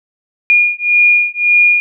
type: beating tone pair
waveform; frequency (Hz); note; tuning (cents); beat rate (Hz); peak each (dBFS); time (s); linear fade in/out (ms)
sine; 2429 / 2430.8; D#7 / D#7; -42 / -41; 1.8; -11; 0.5-1.8; 0
effects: none